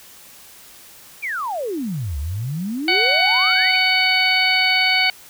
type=exponential two-way sweep; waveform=sine; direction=down then up; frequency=2489 to 67 to 2489 Hz; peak=-22 dBFS; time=1.22-3.77 s; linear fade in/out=20 ms; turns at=2.18 s
type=harmonic tone; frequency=747 Hz; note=F#5; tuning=16 cents sharp; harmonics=1 / 2 / 3 / 4 / 5 / 6; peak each=-24 / -25 / -17 / -22 / -29 / -21 dBFS; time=2.88-5.1 s; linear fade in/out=2 ms
effects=white hiss -44 dBFS RMS until 5.29 s